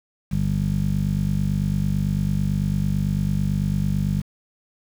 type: tone with low-pass filter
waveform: 15% pulse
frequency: 49 Hz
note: G1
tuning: in tune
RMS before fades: -22 dBFS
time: 0.31-4.22 s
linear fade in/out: 20 ms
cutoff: 180 Hz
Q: 4
effects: 7-bit